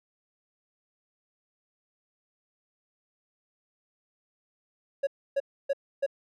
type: tone bursts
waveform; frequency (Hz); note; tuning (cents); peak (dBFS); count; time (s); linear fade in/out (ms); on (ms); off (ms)
triangle; 554.4; C#5; 0; -21; 4; 5.03-6.064; 10; 41; 290
effects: none